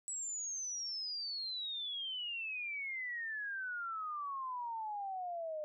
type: exponential sweep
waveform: sine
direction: down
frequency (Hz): 7902 to 601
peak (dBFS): -38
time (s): 0.08-5.64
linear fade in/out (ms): 0
effects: none